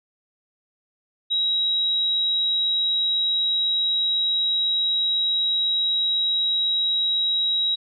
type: tone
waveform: sine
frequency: 3842 Hz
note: B7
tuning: 48 cents flat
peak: -19 dBFS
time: 1.3-7.76 s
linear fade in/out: 20 ms
effects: none